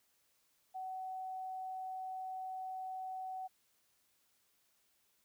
sine tone, 752 Hz, F#5, 28 cents sharp, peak -40 dBFS, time 0.74-3.48 s, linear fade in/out 20 ms, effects white hiss -75 dBFS RMS until 5.24 s

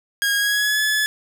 sawtooth tone with pitch glide, 1635 to 1716.3 Hz, G#6 to A6, -28 to -44 cents, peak -14 dBFS, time 0.22-1.06 s, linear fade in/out 0 ms, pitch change +84 cents, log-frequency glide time 0.36-0.81 s, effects none

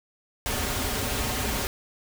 pink noise with comb filter, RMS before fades -28 dBFS, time 0.46-1.67 s, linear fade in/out 0 ms, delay 6 ms, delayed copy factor -0.7, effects none

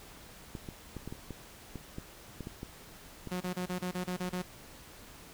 clicks, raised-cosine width 3 ms, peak -27 dBFS, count 12, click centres 0.552 / 0.688 / 0.967 / 1.076 / 1.125 / 1.307 / 1.757 / 1.984 / 2.407 / 2.471 / 2.631 / 3.273 s
sawtooth tone bursts, 181.1 Hz, F#3, 37 cents flat, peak -29 dBFS, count 9, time 3.31-4.423 s, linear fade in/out 10 ms, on 97 ms, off 30 ms
effects pink hiss -52 dBFS RMS until 5.33 s

